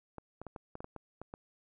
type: clicks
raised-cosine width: 1 ms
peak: -29 dBFS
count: 10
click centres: 0.183 / 0.416 / 0.467 / 0.562 / 0.754 / 0.805 / 0.844 / 0.963 / 1.216 / 1.339 s
effects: none